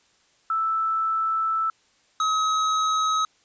sine / square tone pair in turn, 1318.5 / 1275.8 Hz, E6 / D#6, 0 / +43 cents, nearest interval minor second, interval 57 cents, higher first, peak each -21 dBFS, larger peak neither, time 0.5-1.7 / 2.2-3.25 s, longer first, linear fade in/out 2 ms, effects white hiss -62 dBFS RMS until 3.44 s + resampled to 16000 Hz

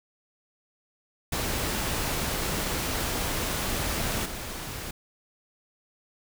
pink noise with level steps, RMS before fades -29 / -36 dBFS, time 1.32-4.91 s, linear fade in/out 5 ms, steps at 4.25 s, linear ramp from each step 10 ms, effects none

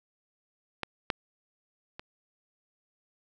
clicks, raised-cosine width 0.3 ms, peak -15 / -10 / -24 dBFS, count 3, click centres 0.833 / 1.102 / 1.995 s, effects none

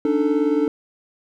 triangle tone cluster, 286.3 / 305.2 / 442.2 Hz, D4 / D#4 / A4, -44 / -33 / +9 cents, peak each -19 dBFS, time 0.05-0.68 s, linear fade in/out 2 ms, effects none

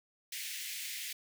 pink high-pass noise, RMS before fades -41 dBFS, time 0.32-1.13 s, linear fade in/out 5 ms, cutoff 1900 Hz, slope 48 dB/octave, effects none

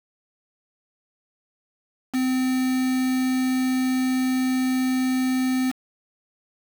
triangle tone with quantisation, 257.7 Hz, C4, 26 cents flat, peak -18 dBFS, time 2.13-5.72 s, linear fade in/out 20 ms, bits 5, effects none

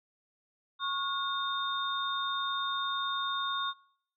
sine tone cluster, 1099 / 1428 / 3658 Hz, C#6 / F6 / A#7, -15 / +38 / -33 cents, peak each -33 / -37 / -34 dBFS, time 0.79-3.74 s, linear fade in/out 50 ms, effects noise-tail reverb RT60 0.7 s tail -25 dB re dry

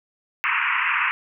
white band-pass noise, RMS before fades -22 dBFS, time 0.44-1.11 s, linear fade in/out 0 ms, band 950 to 2700 Hz, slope 96 dB/octave, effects none

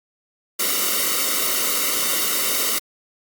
white noise with comb filter, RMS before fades -21 dBFS, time 0.59-2.79 s, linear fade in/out 10 ms, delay 1.2 ms, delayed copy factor -0.8, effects high-pass 200 Hz 12 dB/octave + Opus 48 kbps

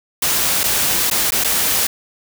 white noise with dropouts, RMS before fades -17 dBFS, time 0.22-1.87 s, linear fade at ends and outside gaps 5 ms, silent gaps 0.634-0.638 / 1.101-1.111 / 1.307-1.32 / 1.439-1.444 s, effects none

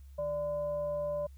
sine tone with frequency modulation, 587.3 Hz, D5, in tune, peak -31 dBFS, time 0.18-1.27 s, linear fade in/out 10 ms, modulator 430 Hz, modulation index 0.35, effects added 68 Hz sine -48 dBFS peak until 1.37 s + white hiss -71 dBFS RMS until 1.37 s

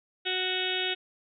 harmonic tone, 370 Hz, F#4, in tune, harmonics 1 / 2 / 4 / 5 / 6 / 7 / 8 / 9 / 10, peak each -35 / -39 / -37 / -40 / -38 / -36 / -34 / -35 / -34 dBFS, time 0.25-0.95 s, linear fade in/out 20 ms, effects none

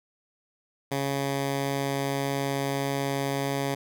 10% pulse tone, 138.59 Hz, C#3, in tune, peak -18 dBFS, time 0.91-3.75 s, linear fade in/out 10 ms, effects none

